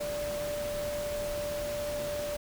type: tone in noise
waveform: sine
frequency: 587.3 Hz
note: D5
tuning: in tune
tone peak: -32 dBFS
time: 0-2.37 s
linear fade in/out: 10 ms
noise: pink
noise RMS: -40 dBFS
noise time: 0-2.37 s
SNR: +5 dB
effects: none